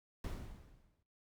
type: noise with exponential decay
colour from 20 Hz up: brown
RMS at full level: -38 dBFS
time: 0.24-1.03 s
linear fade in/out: 2 ms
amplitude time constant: 170 ms
effects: noise-tail reverb RT60 0.4 s tail -19 dB re dry